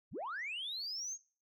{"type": "linear sweep", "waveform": "sine", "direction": "up", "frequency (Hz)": [50.7, 6645], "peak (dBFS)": -37, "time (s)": [0.11, 1.18], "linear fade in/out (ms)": 50, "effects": ["noise-tail reverb RT60 0.4 s tail -22 dB re dry", "tanh soft clip ceiling -35 dBFS"]}